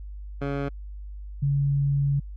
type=tone pair in turn; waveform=15% pulse / sine; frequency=140.5 / 140.5 Hz; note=C#3 / C#3; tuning=+24 / +24 cents; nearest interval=unison; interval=0 cents; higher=neither; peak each=-20 dBFS; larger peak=neither; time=0.41-0.69 / 1.42-2.2 s; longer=second; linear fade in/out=10 ms; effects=added 50 Hz sine -35 dBFS peak until 2.36 s + low-pass 2000 Hz 12 dB/octave